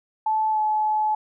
sine tone with pitch glide, 870 to 857.5 Hz, A5 to A5, -20 to -45 cents, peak -19 dBFS, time 0.26-1.15 s, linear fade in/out 5 ms, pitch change -25 cents, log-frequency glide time 0.51-0.59 s, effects none

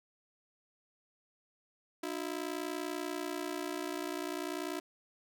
sawtooth ring-modulated tone, 329.6 Hz, E4, in tune, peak -29 dBFS, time 2.03-4.8 s, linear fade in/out 5 ms, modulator 30.2 Hz, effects none

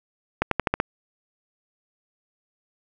accelerating click train, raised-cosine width 0.5 ms, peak -5 dBFS, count 6, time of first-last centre 0.42-0.801 s, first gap 93 ms, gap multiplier 0.9, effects none

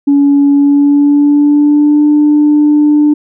sine tone with pitch glide, 283.1 to 297.2 Hz, C#4 to D4, +37 to +21 cents, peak -3 dBFS, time 0.07-3.14 s, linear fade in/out 10 ms, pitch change +84 cents, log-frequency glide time 0.53-2.05 s, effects tanh soft clip ceiling -1 dBFS

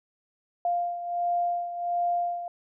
sine beating tone pair, 698.5 / 699.9 Hz, F5 / F5, 0 / +4 cents, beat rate 1.4 Hz, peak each -26 / -32 dBFS, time 0.65-2.48 s, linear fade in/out 2 ms, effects none

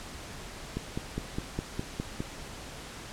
click train, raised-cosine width 3 ms, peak -18 dBFS, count 8, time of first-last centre 0.77-2.204 s, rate 4.88 Hz, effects pink hiss -43 dBFS RMS until 3.12 s + low-pass 9000 Hz 12 dB/octave

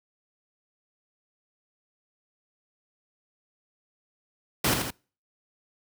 pink noise with echo, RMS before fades -23 dBFS, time 4.64-4.74 s, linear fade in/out 5 ms, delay 83 ms, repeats 2, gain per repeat -5 dB, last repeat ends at 4.906 s, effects noise-tail reverb RT60 0.4 s tail -26 dB re dry + high-pass 80 Hz 12 dB/octave

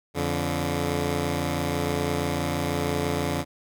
10% pulse tone pair together, 86.1 / 143.84 Hz, F2 / D3, -24 / -36 cents, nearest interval major sixth, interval 888 cents, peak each -19 dBFS, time 0.14-3.45 s, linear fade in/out 50 ms, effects none

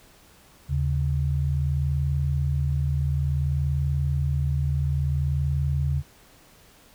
sine tone pair together, 77.73 / 138.3 Hz, D#2 / C#3, -1 / -4 cents, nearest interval minor seventh, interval 997 cents, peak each -24 dBFS, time 0.68-6.03 s, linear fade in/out 50 ms, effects pink hiss -54 dBFS RMS until 6.94 s

